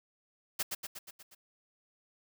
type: noise with echo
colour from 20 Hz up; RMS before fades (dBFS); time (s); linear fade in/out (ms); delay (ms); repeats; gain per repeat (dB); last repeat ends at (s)
white; -32; 0.59-0.63; 10; 120; 6; -4; 1.35
effects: none